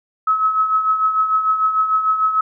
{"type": "tone with tremolo", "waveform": "sine", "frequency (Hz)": 1287, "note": "E6", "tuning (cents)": -42, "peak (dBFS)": -11, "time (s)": [0.27, 2.41], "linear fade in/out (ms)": 5, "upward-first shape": "triangle", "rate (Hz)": 6.7, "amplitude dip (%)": 65, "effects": []}